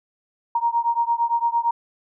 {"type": "beating tone pair", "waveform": "sine", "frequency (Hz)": [932.3, 941.1], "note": ["A#5", "A#5"], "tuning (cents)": [0, 16], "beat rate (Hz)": 8.8, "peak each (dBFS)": [-21, -22], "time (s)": [0.55, 1.71], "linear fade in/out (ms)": 5, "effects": []}